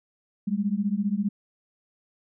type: beating tone pair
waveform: sine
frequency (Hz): 196 / 211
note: G3 / G#3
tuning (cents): 0 / +28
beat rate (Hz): 15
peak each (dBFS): -26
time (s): 0.47-1.29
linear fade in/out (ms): 10
effects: none